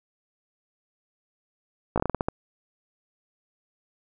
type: slowing click train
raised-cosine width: 1 ms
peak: -10 dBFS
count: 9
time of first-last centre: 1.96-2.285 s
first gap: 17 ms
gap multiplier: 1.24
effects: none